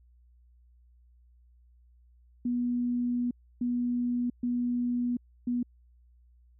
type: tone bursts at uneven times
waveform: sine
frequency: 243.5 Hz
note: B3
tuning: 24 cents flat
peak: -26 dBFS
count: 4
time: 2.45-3.31 / 3.61-4.3 / 4.43-5.17 / 5.47-5.63 s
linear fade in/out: 5 ms
effects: added 60 Hz sine -57 dBFS peak until 6.59 s